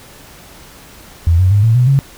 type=tone with pitch steps; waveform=sine; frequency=84 / 92.67 / 102.23 / 112.78 / 124.41 / 137.25 Hz; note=E2 / F#2 / G#2 / A2 / B2 / C#3; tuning=+33 / +3 / -27 / +43 / +13 / -17 cents; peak=-7 dBFS; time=1.27-1.99 s; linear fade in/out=0 ms; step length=120 ms; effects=pink hiss -39 dBFS RMS until 2.17 s